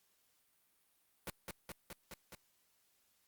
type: noise with echo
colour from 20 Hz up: pink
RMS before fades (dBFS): -42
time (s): 1.27-1.3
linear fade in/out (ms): 2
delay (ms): 210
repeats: 5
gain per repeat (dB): -2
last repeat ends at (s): 2.35
effects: white hiss -75 dBFS RMS until 3.27 s + Opus 48 kbps